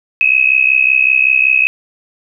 sine tone with amplitude modulation, 2559 Hz, D#7, 48 cents sharp, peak -4 dBFS, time 0.21-1.67 s, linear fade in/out 0 ms, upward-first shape sine, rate 65.3 Hz, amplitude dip 90%, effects none

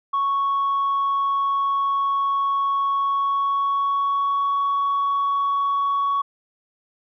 sine tone with pitch glide, 1108.7 to 1119 Hz, C#6 to C#6, 0 to +16 cents, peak -17 dBFS, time 0.13-6.22 s, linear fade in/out 10 ms, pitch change +16 cents, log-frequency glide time 2.96-4.55 s, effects tanh soft clip ceiling -16 dBFS

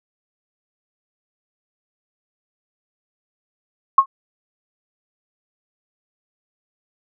sine tone with exponential decay, 1083 Hz, C#6, 41 cents flat, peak -3 dBFS, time 3.98-4.06 s, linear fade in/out 5 ms, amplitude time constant 17 ms, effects none

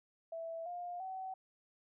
sine tone with pitch steps, 659.3 / 706.6 / 757.3 Hz, E5 / F5 / F#5, 0 / +20 / +40 cents, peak -40 dBFS, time 0.32-1.34 s, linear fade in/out 5 ms, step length 340 ms, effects none

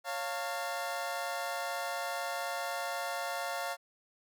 25% pulse chord, Db augmented, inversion none, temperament equal with one note detuned, 554.4 / 698.5 / 903.2 Hz, Db5 / F5 / A5, 0 / 0 / +45 cents, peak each -36 / -33 / -37 dBFS, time 0.04-3.77 s, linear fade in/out 50 ms, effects none

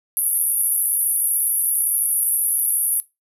white band-pass noise, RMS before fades -20 dBFS, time 0.17-3 s, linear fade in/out 0 ms, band 10000 to 12000 Hz, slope 96 dB/octave, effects noise-tail reverb RT60 0.2 s tail -18 dB re dry

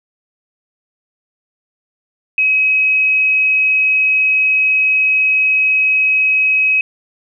sine tone, 2546 Hz, D#7, 39 cents sharp, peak -10 dBFS, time 2.38-6.81 s, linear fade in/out 2 ms, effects none

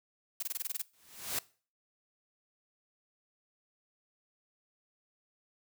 blue noise bursts, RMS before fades -35 dBFS, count 9, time 0.4-0.819 s, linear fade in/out 5 ms, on 27 ms, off 22 ms
white noise with exponential growth, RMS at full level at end -31 dBFS, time 0.93-1.39 s, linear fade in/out 5 ms, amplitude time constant 98 ms
effects noise-tail reverb RT60 0.4 s tail -21 dB re dry

